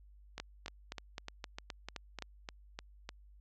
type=two click trains; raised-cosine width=0.2 ms; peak=-24 / -23 dBFS; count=10 / 8; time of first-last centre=0.38-3.091 / 0.4-2.223 s; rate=3.32 / 3.84 Hz; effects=added 50 Hz sine -56 dBFS peak until 3.4 s + low-pass 7000 Hz 12 dB/octave